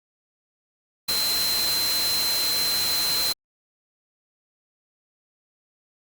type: tone in noise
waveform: sine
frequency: 4100 Hz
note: C8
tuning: 36 cents flat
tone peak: -23 dBFS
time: 1.08-3.33 s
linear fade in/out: 10 ms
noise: white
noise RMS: -27 dBFS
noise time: 1.08-3.33 s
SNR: +1 dB
effects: Opus 48 kbps